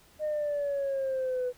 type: exponential sweep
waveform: sine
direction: down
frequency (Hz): 616 to 493.9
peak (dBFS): -26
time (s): 0.19-1.53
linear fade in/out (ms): 50
effects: tanh soft clip ceiling -25 dBFS + pink hiss -59 dBFS RMS until 1.57 s